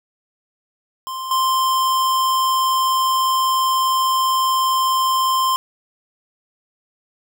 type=tone with level steps; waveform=square; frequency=1046.5 Hz; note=C6; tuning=in tune; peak=-26 / -16 dBFS; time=1.07-5.56 s; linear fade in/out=0 ms; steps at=1.31 s; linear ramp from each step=2 ms; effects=none

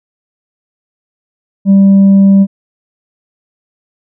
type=tone with tanh clipping; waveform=triangle; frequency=196 Hz; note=G3; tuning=in tune; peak=-3 dBFS; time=1.65-2.47 s; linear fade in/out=50 ms; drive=7 dB; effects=none

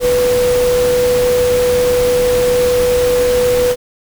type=tone in noise; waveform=sine; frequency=493.9 Hz; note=B4; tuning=in tune; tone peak=-10 dBFS; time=0-3.76 s; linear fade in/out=50 ms; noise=pink; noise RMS=-22 dBFS; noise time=0-3.76 s; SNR=+9 dB; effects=none

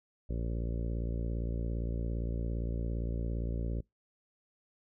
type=harmonic tone; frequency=57.5 Hz; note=A#1; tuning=23 cents flat; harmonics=1 / 2 / 3 / 4 / 5 / 6 / 7 / 8 / 9 / 10; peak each=-33 / -39 / -43 / -45 / -47 / -49 / -50 / -51 / -52 / -53 dBFS; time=0.29-3.81 s; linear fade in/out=10 ms; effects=noise-tail reverb RT60 0.2 s tail -26 dB re dry

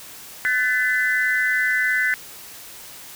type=tone cluster; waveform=sine; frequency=1508 / 1751 / 2015 Hz; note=F#6 / A6 / B6; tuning=+32 / -9 / +34 cents; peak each=-22 dBFS; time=0.45-2.14 s; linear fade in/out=0 ms; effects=white hiss -40 dBFS RMS until 3.15 s

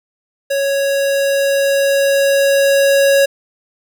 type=tone with level ramp; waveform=square; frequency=554 Hz; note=C#5; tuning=1 cent flat; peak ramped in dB=-15 to -9 dBFS; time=0.5-3.26 s; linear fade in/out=10 ms; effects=none

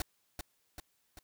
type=noise with echo; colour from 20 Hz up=pink; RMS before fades=-34 dBFS; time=0-0.02 s; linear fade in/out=2 ms; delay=390 ms; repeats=3; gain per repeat=-5 dB; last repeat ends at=1.19 s; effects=white hiss -75 dBFS RMS until 1.23 s

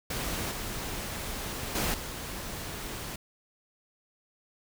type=noise with level steps; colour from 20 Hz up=pink; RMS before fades=-33 / -36 / -29 / -38 dBFS; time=0.1-3.16 s; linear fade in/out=5 ms; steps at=0.51 / 1.75 / 1.94 s; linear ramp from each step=2 ms; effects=none

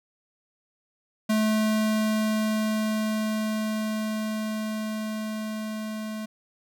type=tone with level ramp; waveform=square; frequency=216.4 Hz; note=A3; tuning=29 cents flat; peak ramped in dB=-21 to -32 dBFS; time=1.29-6.26 s; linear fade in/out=10 ms; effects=none

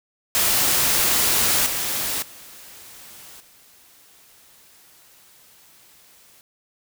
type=noise with level steps; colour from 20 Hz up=white; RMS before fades=-19 / -25 / -43 / -52 dBFS; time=0.35-6.41 s; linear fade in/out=0 ms; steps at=1.66 / 2.22 / 3.4 s; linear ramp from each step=5 ms; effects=none

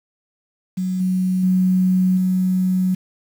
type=tone with level steps; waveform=sine; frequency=185 Hz; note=F#3; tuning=in tune; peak=-19 / -16 / -13 / -15 dBFS; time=0.77-2.95 s; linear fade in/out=10 ms; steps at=1 / 1.43 / 2.17 s; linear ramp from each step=5 ms; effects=7-bit

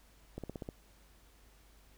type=slowing click train; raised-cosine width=2 ms; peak=-27 dBFS; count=6; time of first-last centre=0.38-0.689 s; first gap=57 ms; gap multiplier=1.04; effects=added 50 Hz sine -61 dBFS peak until 1.97 s + pink hiss -65 dBFS RMS until 1.97 s

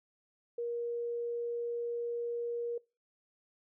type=tone; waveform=sine; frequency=473.1 Hz; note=A#4; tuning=26 cents sharp; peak=-33 dBFS; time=0.58-2.78 s; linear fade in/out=5 ms; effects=noise-tail reverb RT60 0.3 s tail -24 dB re dry

